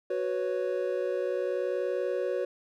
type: chord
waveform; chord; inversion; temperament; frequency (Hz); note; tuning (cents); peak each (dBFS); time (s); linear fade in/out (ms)
triangle; F# suspended fourth; none; equal; 370 / 493.9 / 554.4; F#4 / B4 / C#5; 0 / 0 / 0; -30; 0.1-2.45; 5
effects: none